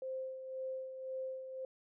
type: tone with tremolo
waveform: sine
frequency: 523 Hz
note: C5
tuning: 1 cent flat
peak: -37 dBFS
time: 0.02-1.65 s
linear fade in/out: 2 ms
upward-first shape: sine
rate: 1.9 Hz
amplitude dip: 55%
effects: none